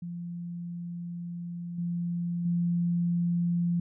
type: tone with level steps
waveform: sine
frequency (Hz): 172.8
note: F3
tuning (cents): -18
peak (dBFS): -34 / -28 / -24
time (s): 0.02-3.8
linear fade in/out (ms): 5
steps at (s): 1.78 / 2.45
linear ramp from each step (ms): 5
effects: none